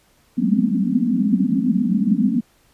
pink band-pass noise, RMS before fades -18 dBFS, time 0.37-2.41 s, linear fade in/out 10 ms, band 180 to 270 Hz, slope 96 dB/octave, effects pink hiss -58 dBFS RMS until 2.73 s + resampled to 32000 Hz

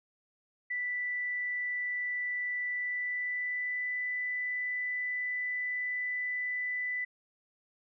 sine tone with pitch glide, 1975.5 to 1990.4 Hz, B6 to B6, 0 to +13 cents, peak -31 dBFS, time 0.7-7.05 s, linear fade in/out 10 ms, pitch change +13 cents, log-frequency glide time 2.71-3.9 s, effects none

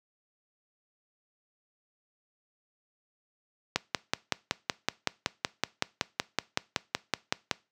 click train, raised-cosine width 0.2 ms, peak -7 dBFS, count 21, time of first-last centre 3.76-7.512 s, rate 5.33 Hz, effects noise-tail reverb RT60 0.3 s tail -22 dB re dry + high-pass 100 Hz 12 dB/octave

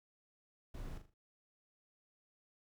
brown noise with echo, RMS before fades -45 dBFS, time 0.74-0.98 s, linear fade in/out 5 ms, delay 40 ms, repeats 4, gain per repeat -8 dB, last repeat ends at 1.14 s, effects none

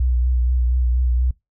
sine tone with vibrato, 61.8 Hz, B1, 2 cents sharp, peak -14 dBFS, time 0-1.31 s, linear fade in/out 5 ms, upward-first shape triangle, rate 4.2 Hz, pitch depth 47 cents each way, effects noise-tail reverb RT60 0.2 s tail -24 dB re dry + tanh soft clip ceiling -10 dBFS

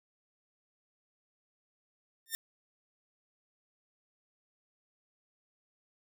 5% pulse tone with exponential growth, 1812 Hz, A#6, 50 cents flat, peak -18 dBFS, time 2.26-2.35 s, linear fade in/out 0 ms, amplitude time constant 18 ms, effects none

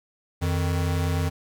square tone pair together, 87.31 / 155.57 Hz, F2 / D#3, 0 / 0 cents, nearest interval minor seventh, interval 1000 cents, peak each -24 / -29 dBFS, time 0.41-1.3 s, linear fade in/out 20 ms, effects 10-bit

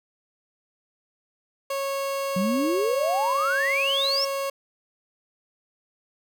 30% pulse tone, 550 Hz, C#5, 14 cents flat, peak -23 dBFS, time 1.7-4.5 s, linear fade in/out 5 ms
sine exponential sweep, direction up, 178.6 to 5588 Hz, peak -22 dBFS, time 2.36-4.25 s, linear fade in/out 5 ms
effects none

